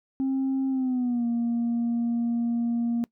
sine tone with pitch glide, 267 to 235.1 Hz, C4 to A#3, +35 to +15 cents, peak -21 dBFS, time 0.2-3.04 s, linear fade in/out 0 ms, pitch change -220 cents, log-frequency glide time 0.69-1.26 s, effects noise-tail reverb RT60 0.1 s tail -24 dB re dry + tanh soft clip ceiling -21 dBFS

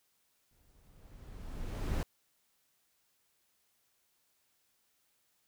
brown noise with exponential growth, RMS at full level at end -30 dBFS, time 0.51-2.03 s, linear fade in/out 1 ms, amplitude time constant 330 ms, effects white hiss -75 dBFS RMS until 5.47 s

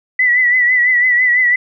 sine tone with vibrato, 1975.5 Hz, B6, in tune, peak -9 dBFS, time 0.19-1.56 s, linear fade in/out 5 ms, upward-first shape triangle, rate 6 Hz, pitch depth 63 cents each way, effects none

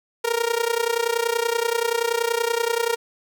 sawtooth tone with amplitude modulation, 466.2 Hz, A#4, in tune, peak -13 dBFS, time 0.24-2.96 s, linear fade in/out 10 ms, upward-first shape sine, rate 30.5 Hz, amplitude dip 85%, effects none

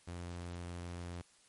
sawtooth tone, 87.31 Hz, F2, in tune, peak -38 dBFS, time 0.07-1.22 s, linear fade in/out 10 ms, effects white hiss -66 dBFS RMS until 1.48 s + MP3 48 kbps

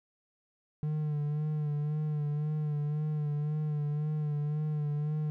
triangle tone with vibrato, 150 Hz, D3, 37 cents sharp, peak -27 dBFS, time 0.83-5.3 s, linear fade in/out 0 ms, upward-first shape sine, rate 1.9 Hz, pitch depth 37 cents each way, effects none

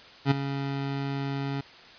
25% pulse tone with ADSR envelope, 138.59 Hz, C#3, in tune, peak -13 dBFS, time 0.25-1.61 s, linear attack 60 ms, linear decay 14 ms, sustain -12 dB, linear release 5 ms, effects white hiss -49 dBFS RMS until 1.98 s + resampled to 11025 Hz

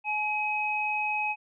sine tone pair together, 847 / 2538 Hz, G#5 / D#7, +34 / +34 cents, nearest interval octave + perfect fifth, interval 1900 cents, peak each -30 / -28 dBFS, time 0.04-1.36 s, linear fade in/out 50 ms, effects none

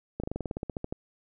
slowing click train, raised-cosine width 2 ms, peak -19 dBFS, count 14, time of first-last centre 0.2-0.925 s, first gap 36 ms, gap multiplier 1.07, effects none

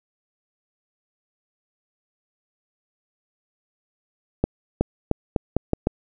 accelerating click train, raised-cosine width 2 ms, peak -5 dBFS, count 7, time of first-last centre 4.44-5.871 s, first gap 370 ms, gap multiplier 0.82, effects none

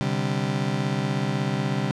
35% pulse chord, C suspended second, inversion none, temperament just, 130.81 / 147.16 / 196.22 Hz, C3 / D3 / G3, 0 / +4 / +2 cents, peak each -26 dBFS, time 0.01-1.91 s, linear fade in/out 0 ms, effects low-pass 6000 Hz 12 dB/octave

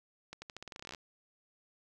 accelerating click train, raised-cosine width 0.2 ms, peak -27 dBFS, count 17, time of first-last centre 0.33-0.948 s, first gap 90 ms, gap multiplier 0.87, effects 11-bit

